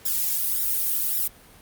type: noise with flanger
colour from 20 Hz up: violet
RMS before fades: -24 dBFS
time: 0.05-1.28 s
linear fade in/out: 10 ms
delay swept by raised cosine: 0.55 to 1.85 ms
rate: 1.8 Hz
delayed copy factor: +0.85
effects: pink hiss -50 dBFS RMS until 1.61 s + Opus 48 kbps